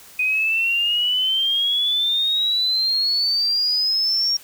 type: exponential sweep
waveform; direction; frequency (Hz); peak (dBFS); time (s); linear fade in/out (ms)
sine; up; 2486 to 5588; -17; 0.19-4.37; 5
effects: white hiss -45 dBFS RMS until 4.43 s